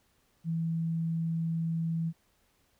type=tone; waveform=sine; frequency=164.4 Hz; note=E3; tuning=4 cents flat; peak=-28 dBFS; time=0.44-2.13 s; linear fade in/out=50 ms; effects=pink hiss -70 dBFS RMS until 2.79 s